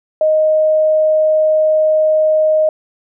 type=tone; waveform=sine; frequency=622.3 Hz; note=D#5; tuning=in tune; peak=-9 dBFS; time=0.21-2.69 s; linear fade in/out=2 ms; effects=none